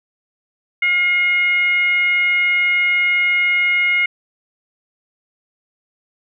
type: tone with frequency modulation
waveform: sine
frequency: 2147 Hz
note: C7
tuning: 44 cents sharp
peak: -13 dBFS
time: 0.82-4.06 s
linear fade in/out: 5 ms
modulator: 728 Hz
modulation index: 0.42
effects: none